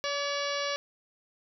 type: harmonic tone with a mistuned harmonic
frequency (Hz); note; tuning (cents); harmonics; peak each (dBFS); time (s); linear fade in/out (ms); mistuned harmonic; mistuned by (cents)
569; C#5; +45; 1 / 2 / 3 / 4 / 5 / 6 / 7 / 8 / 9 / 10; -33 / -36 / -38 / -39 / -40 / -41 / -41 / -42 / -43 / -43; 0.04-0.76; 0; 2; +22
effects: none